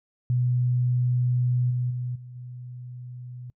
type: tone with level steps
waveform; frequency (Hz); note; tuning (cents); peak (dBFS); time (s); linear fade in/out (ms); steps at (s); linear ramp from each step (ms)
sine; 123.9; B2; +6; -20 / -23 / -27 / -39 / -36; 0.3-3.5; 0; 1.7 / 1.9 / 2.15 / 2.35; 10
effects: noise-tail reverb RT60 0.1 s tail -26 dB re dry